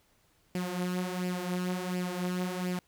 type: tone with flanger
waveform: sawtooth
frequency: 180.8 Hz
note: F#3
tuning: 40 cents flat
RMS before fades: -33 dBFS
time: 0.55-2.79 s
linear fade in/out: 2 ms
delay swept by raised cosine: 0.39 to 6.29 ms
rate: 1.4 Hz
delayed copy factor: +0.6
effects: pink hiss -68 dBFS RMS until 2.87 s